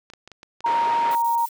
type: clicks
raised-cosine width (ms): 0.2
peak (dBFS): -25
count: 9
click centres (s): 0.101 / 0.136 / 0.276 / 0.317 / 0.431 / 0.606 / 0.725 / 0.85 / 0.939
type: tone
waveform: sine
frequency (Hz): 933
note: A#5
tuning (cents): +1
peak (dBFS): -18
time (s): 0.64-1.46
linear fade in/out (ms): 10
type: band-pass noise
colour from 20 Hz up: pink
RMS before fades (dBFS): -32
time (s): 0.66-1.15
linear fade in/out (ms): 0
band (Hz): 460 to 2300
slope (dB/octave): 12
type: noise bursts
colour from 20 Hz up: violet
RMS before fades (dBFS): -37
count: 3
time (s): 1.11-1.488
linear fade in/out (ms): 0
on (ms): 110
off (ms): 24
effects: none